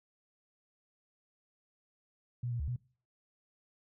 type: tone with pitch steps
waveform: sine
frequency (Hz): 121.9 / 119.1 / 71.6 / 123.5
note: B2 / A#2 / D2 / B2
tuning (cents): -22 / +38 / -43 / 0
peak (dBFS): -33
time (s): 2.43-2.762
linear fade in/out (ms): 5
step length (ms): 83
effects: noise-tail reverb RT60 0.4 s tail -21 dB re dry